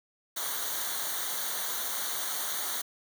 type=noise with comb filter; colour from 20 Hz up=white; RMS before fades=-33 dBFS; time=0.36-2.82 s; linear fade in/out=10 ms; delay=0.39 ms; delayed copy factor=-0.8; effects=none

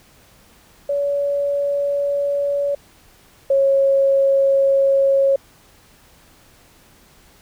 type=tone pair in turn; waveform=sine; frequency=568 / 547.2 Hz; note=C#5 / C#5; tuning=+42 / -23 cents; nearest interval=minor second; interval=65 cents; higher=first; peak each=-17 / -12 dBFS; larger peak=second; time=0.89-2.75 / 3.5-5.36 s; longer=neither; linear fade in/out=5 ms; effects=pink hiss -51 dBFS RMS until 7.41 s

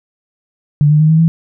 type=tone with pitch steps; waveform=sine; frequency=147.1 / 151.15 / 155.31 / 159.58 / 163.97 Hz; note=D3 / D#3 / D#3 / D#3 / E3; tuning=+3 / -50 / -3 / +44 / -9 cents; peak=-6 dBFS; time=0.81-1.28 s; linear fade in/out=0 ms; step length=94 ms; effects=none

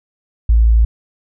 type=tone; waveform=sine; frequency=56.1 Hz; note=A1; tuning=34 cents sharp; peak=-7 dBFS; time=0.49-0.85 s; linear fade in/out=5 ms; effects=none

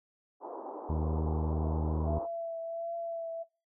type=band-pass noise; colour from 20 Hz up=white; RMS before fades=-42 dBFS; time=0.4-2.28 s; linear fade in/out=50 ms; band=280 to 980 Hz; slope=48 dB/octave
type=harmonic tone; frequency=78.1 Hz; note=D#2; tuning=7 cents sharp; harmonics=1 / 2 / 3 / 4 / 5 / 6; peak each=-30 / -36 / -40 / -42 / -44 / -46 dBFS; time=0.89-2.19 s; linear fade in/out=10 ms
type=tone with vibrato; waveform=sine; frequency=669 Hz; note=E5; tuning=25 cents sharp; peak=-34 dBFS; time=2.06-3.44 s; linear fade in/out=20 ms; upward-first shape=triangle; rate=1.4 Hz; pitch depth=24 cents each way
effects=noise-tail reverb RT60 0.3 s tail -22 dB re dry

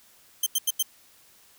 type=tone bursts; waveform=10% pulse; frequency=3136 Hz; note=G7; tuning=in tune; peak=-13 dBFS; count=4; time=0.43-0.827 s; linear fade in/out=5 ms; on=34 ms; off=87 ms; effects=white hiss -57 dBFS RMS until 1.58 s

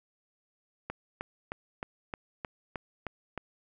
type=click train; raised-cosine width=0.5 ms; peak=-20 dBFS; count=9; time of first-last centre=0.9-3.377 s; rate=3.23 Hz; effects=none

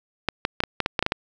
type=clicks; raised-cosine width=0.3 ms; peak=-5 dBFS; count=10; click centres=0.287 / 0.451 / 0.604 / 0.637 / 0.803 / 0.861 / 0.992 / 1.026 / 1.064 / 1.121 s; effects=none

